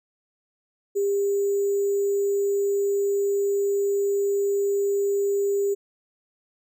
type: tone with sample-and-hold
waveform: sine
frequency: 400 Hz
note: G4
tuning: 35 cents sharp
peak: -20 dBFS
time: 0.95-5.75 s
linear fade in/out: 20 ms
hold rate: 7350 Hz
effects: none